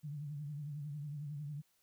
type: tone with vibrato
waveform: sine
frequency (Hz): 146.7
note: D3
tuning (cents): -2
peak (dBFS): -40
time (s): 0.03-1.62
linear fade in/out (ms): 20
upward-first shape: triangle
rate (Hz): 11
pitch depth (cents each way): 94
effects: white hiss -75 dBFS RMS until 1.82 s